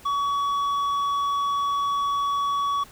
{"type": "tone with tanh clipping", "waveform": "sine", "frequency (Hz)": 1130, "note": "C#6", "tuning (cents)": 33, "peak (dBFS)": -23, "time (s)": [0.05, 2.84], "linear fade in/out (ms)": 10, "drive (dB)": 7, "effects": ["pink hiss -49 dBFS RMS until 2.91 s"]}